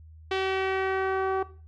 sawtooth tone with low-pass filter sweep, 381.9 Hz, G4, 45 cents flat, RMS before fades -27 dBFS, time 0.31-1.43 s, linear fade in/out 5 ms, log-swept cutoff 3400 to 1100 Hz, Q 1.7, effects noise-tail reverb RT60 0.4 s tail -17 dB re dry + added 79 Hz sine -46 dBFS peak until 1.67 s

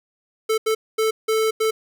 square tone bursts at uneven times, 440 Hz, A4, in tune, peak -18 dBFS, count 5, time 0.49-0.58 / 0.66-0.75 / 0.98-1.11 / 1.28-1.51 / 1.6-1.71 s, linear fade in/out 10 ms, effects none

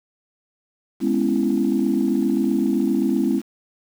sine chord, C# minor seventh, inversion second, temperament just, 207.9 / 249.5 / 277.2 / 332.6 Hz, G#3 / B3 / C#4 / E4, +2 / +18 / 0 / +16 cents, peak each -22 dBFS, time 1-3.42 s, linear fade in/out 50 ms, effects tanh soft clip ceiling -9 dBFS + 7-bit

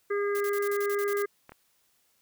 harmonic tone, 406.5 Hz, G#4, 37 cents flat, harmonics 1 / 3 / 4 / 5, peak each -26 / -36 / -38 / -40 dBFS, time 0.1-1.26 s, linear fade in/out 10 ms
blue noise bursts, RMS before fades -40 dBFS, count 10, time 0.35-1.222 s, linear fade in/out 0 ms, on 53 ms, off 38 ms
clicks, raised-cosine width 0.5 ms, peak -31 dBFS, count 2, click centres 1.494 / 1.52 s
effects white hiss -69 dBFS RMS until 2.21 s

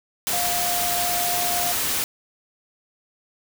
sine tone in noise, 705 Hz, F5, 16 cents sharp, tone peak -26 dBFS, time 0.33-1.72 s, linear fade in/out 0 ms, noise white, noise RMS -24 dBFS, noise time 0.27-2.04 s, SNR -5 dB, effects none

